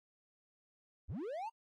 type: linear sweep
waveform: triangle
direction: up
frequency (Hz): 38.89 to 945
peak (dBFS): -37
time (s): 1.08-1.5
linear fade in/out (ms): 20
effects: AAC 32 kbps